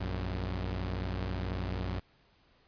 sawtooth tone pair together, 58.27 / 92.5 Hz, A#1 / F#2, 0 / 0 cents, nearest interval minor sixth, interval 800 cents, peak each -32 / -31 dBFS, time 0-2 s, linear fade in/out 10 ms, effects pink hiss -66 dBFS RMS until 2.67 s + resampled to 11025 Hz

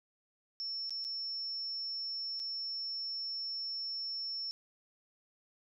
sine tone with dropouts, 5400 Hz, E8, 41 cents sharp, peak -36 dBFS, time 0.6-4.51 s, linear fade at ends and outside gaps 0 ms, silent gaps 0.895-0.906 / 1.042-1.048 / 2.394-2.399 s, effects none

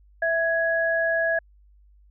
sine tone pair together, 659.3 / 1667.6 Hz, E5 / G#6, 0 / +7 cents, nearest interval octave + major third, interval 1607 cents, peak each -23 dBFS, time 0.22-1.39 s, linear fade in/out 5 ms, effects added 50 Hz sine -52 dBFS peak until 2.1 s

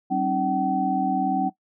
sine tone cluster, 191.4 / 268.5 / 309.4 / 762 Hz, G3 / C4 / D#4 / G5, -41 / +45 / -10 / -49 cents, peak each -28 / -26 / -30 / -23 dBFS, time 0.1-1.5 s, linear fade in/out 20 ms, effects noise-tail reverb RT60 0.1 s tail -17 dB re dry

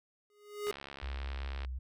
square tone with exponential growth, 414.5 Hz, G#4, 3 cents flat, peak -30 dBFS, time 0.3-0.71 s, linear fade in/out 1 ms, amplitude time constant 88 ms
click train, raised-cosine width 0.3 ms, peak -28 dBFS, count 69, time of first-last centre 0.67-1.648 s, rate 69.5 Hz
sine tone, 63.9 Hz, C2, 40 cents flat, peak -36 dBFS, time 1.02-1.79 s, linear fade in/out 10 ms
effects none

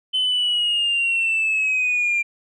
sine linear sweep, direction down, 3051 to 2374 Hz, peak -16 dBFS, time 0.13-2.23 s, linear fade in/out 20 ms, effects tanh soft clip ceiling -15 dBFS

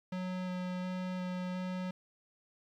square tone with vibrato, 182.8 Hz, F#3, 21 cents flat, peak -36 dBFS, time 0.12-1.91 s, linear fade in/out 5 ms, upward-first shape square, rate 1.4 Hz, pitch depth 8 cents each way, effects low-pass 4000 Hz 12 dB/octave + 11-bit

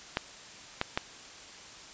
clicks, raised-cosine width 0.3 ms, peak -11 dBFS, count 3, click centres 0.171 / 0.814 / 0.975 s, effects white hiss -48 dBFS RMS until 1.93 s + resampled to 16000 Hz

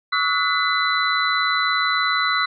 sine tone cluster, 1133 / 1290 / 1460 / 2010 / 3997 Hz, C#6 / E6 / F#6 / B6 / B7, +37 / -38 / -24 / +30 / +20 cents, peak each -24 dBFS, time 0.12-2.46 s, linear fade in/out 10 ms, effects none

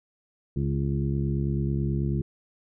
harmonic tone with a mistuned harmonic, 69.2 Hz, C#2, 2 cents flat, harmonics 1 / 2 / 3 / 4 / 5 / 6, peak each -30 / -26 / -31 / -41 / -34 / -44 dBFS, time 0.56-2.22 s, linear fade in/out 5 ms, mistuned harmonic 5, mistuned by -17 cents, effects none

